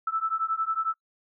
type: beating tone pair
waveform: sine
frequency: 1312 / 1323 Hz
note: E6 / E6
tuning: -9 / +6 cents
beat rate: 11 Hz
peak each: -28 dBFS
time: 0.07-0.94 s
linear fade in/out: 5 ms
effects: noise-tail reverb RT60 0.1 s tail -25 dB re dry